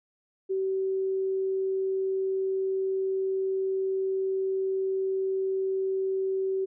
sine tone, 382.7 Hz, G4, 42 cents flat, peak -25 dBFS, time 0.49-6.66 s, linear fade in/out 20 ms, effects none

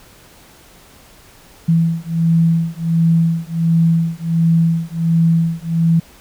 sine beating tone pair, 164.81 / 166.21 Hz, E3 / E3, 0 / +15 cents, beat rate 1.4 Hz, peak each -15 dBFS, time 1.68-6 s, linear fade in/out 10 ms, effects pink hiss -45 dBFS RMS until 6.2 s

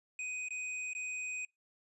square tone with dropouts, 2500 Hz, D#7, 8 cents sharp, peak -38 dBFS, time 0.19-1.45 s, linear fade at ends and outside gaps 2 ms, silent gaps 0.485-0.506 / 0.933-0.95 s, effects noise-tail reverb RT60 0.2 s tail -26 dB re dry + resampled to 24000 Hz

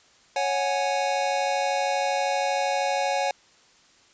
square chord, C# suspended fourth, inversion none, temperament equal with one note detuned, 554.4 / 737.9 / 830.6 Hz, C#5 / F#5 / G#5, 0 / -5 / 0 cents, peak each -28 dBFS, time 0.36-3.31 s, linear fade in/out 2 ms, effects white hiss -57 dBFS RMS until 4.13 s + resampled to 16000 Hz

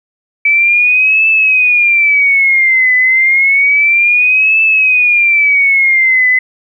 sine tone with vibrato, 2298 Hz, D7, 38 cents flat, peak -6 dBFS, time 0.45-6.39 s, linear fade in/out 5 ms, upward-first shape triangle, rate 0.3 Hz, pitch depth 240 cents each way, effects 8-bit

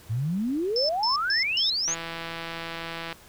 sine exponential sweep, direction up, 103.83 to 6900 Hz, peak -24 dBFS, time 0.09-1.95 s, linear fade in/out 20 ms
sine tone bursts, 5274 Hz, E8, in tune, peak -23 dBFS, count 4, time 0.76-1.7 s, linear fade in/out 2 ms, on 130 ms, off 140 ms
click train, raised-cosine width 0.3 ms, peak -18 dBFS, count 208, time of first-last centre 1.88-3.127 s, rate 166 Hz
effects pink hiss -51 dBFS RMS until 3.28 s

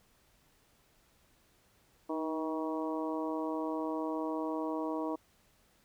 harmonic tone with a mistuned harmonic, 159.4 Hz, D#3, 42 cents sharp, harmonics 2 / 3 / 4 / 5 / 6 / 7, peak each -35 / -40 / -40 / -47 / -41 / -45 dBFS, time 2.09-5.16 s, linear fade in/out 10 ms, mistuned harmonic 2, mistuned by -31 cents, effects pink hiss -68 dBFS RMS until 5.84 s

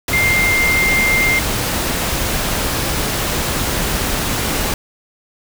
sine tone in noise, 2103 Hz, C7, 8 cents sharp, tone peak -13 dBFS, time 0.13-1.39 s, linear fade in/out 2 ms, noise pink, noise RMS -19 dBFS, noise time 0.08-4.74 s, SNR +3 dB, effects none

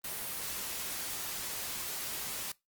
white noise, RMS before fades -38 dBFS, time 0.04-2.52 s, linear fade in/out 5 ms, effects noise-tail reverb RT60 0.2 s tail -22 dB re dry + Opus 32 kbps

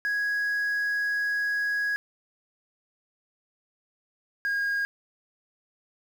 sine tone pair in turn, 1661.2 / 1630.8 Hz, G#6 / G#6, 0 / -32 cents, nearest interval unison, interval 32 cents, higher first, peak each -22 dBFS, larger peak neither, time 0.05-1.96 / 4.45-4.85 s, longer first, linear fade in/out 0 ms, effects tanh soft clip ceiling -23 dBFS + 8-bit

